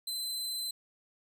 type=tone; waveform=sawtooth; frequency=4057 Hz; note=B7; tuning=46 cents sharp; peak=-31 dBFS; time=0.07-0.71 s; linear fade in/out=5 ms; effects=none